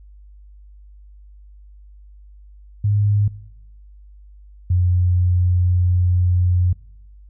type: tone pair in turn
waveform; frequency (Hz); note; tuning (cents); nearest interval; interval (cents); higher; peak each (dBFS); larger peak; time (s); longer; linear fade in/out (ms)
sine; 103 / 89.58; G#2 / F2; -14 / +44; major second; 242; first; -14 / -13; second; 2.84-3.28 / 4.7-6.73; second; 5
effects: noise-tail reverb RT60 0.9 s tail -22 dB re dry + added 50 Hz sine -41 dBFS peak until 7.29 s